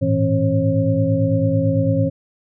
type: tone cluster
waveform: sine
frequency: 104.1 / 113.1 / 163.6 / 269.9 / 541 Hz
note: G#2 / A2 / E3 / C#4 / C#5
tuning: +5 / +48 / -13 / -46 / -42 cents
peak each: -21 dBFS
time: 0.01-2.1 s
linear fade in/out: 20 ms
effects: none